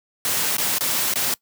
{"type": "noise with dropouts", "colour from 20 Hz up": "white", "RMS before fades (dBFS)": -22, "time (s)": [0.25, 1.34], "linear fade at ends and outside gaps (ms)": 1, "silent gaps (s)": [[0.568, 0.582], [0.784, 0.808], [1.138, 1.157]], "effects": ["noise-tail reverb RT60 0.1 s tail -22 dB re dry", "high-pass 100 Hz 12 dB/octave"]}